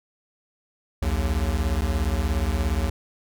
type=beating tone pair; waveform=square; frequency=61.7 / 78.7 Hz; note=B1 / D#2; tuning=-1 / +20 cents; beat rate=17 Hz; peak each=-25 dBFS; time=1.02-2.9 s; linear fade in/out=5 ms; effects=none